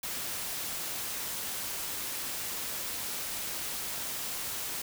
white noise, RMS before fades -36 dBFS, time 0.03-4.82 s, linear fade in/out 5 ms, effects none

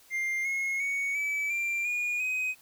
triangle tone with pitch steps, 2100 / 2164 / 2230 / 2298 / 2368 / 2440 / 2515 Hz, C7 / C#7 / C#7 / D7 / D7 / D#7 / D#7, +6 / -42 / +10 / -38 / +14 / -34 / +18 cents, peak -26 dBFS, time 0.1-2.55 s, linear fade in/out 50 ms, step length 350 ms, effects white hiss -58 dBFS RMS until 2.61 s

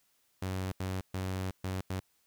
sawtooth tone bursts at uneven times, 93.9 Hz, F#2, 26 cents sharp, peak -29 dBFS, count 5, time 0.42-0.72 / 0.8-1.01 / 1.14-1.51 / 1.64-1.81 / 1.9-2 s, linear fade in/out 5 ms, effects white hiss -72 dBFS RMS until 2.26 s

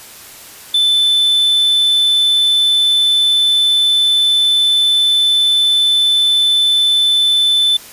triangle tone, 3520 Hz, A7, in tune, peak -8 dBFS, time 0.74-7.77 s, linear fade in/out 5 ms, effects white hiss -36 dBFS RMS until 7.92 s + resampled to 32000 Hz

